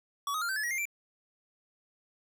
square tone with pitch steps, 1133 / 1257.1 / 1394.9 / 1547.7 / 1717.3 / 1905.5 / 2114 / 2346 Hz, C#6 / D#6 / F6 / G6 / A6 / A#6 / C7 / D7, +37 / +17 / -2 / -23 / -43 / +38 / +17 / -2 cents, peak -31 dBFS, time 0.27-0.854 s, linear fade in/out 2 ms, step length 73 ms, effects 12-bit

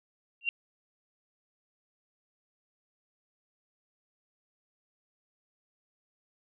sine tone with exponential growth, 2761 Hz, F7, 20 cents flat, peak -21 dBFS, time 0.41-0.49 s, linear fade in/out 1 ms, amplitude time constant 16 ms, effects none

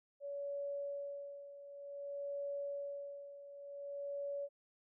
sine tone with tremolo, 566 Hz, C#5, 36 cents sharp, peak -38 dBFS, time 0.2-4.49 s, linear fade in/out 50 ms, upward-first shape sine, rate 0.54 Hz, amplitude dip 75%, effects none

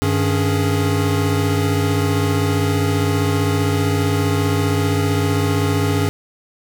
square tone cluster, 97.6 / 153.5 / 277.5 / 415.5 Hz, G2 / D#3 / C#4 / G#4, -7 / -23 / +2 / +1 cents, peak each -19 / -24 / -23 / -24 dBFS, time 0.02-6.09 s, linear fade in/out 0 ms, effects none

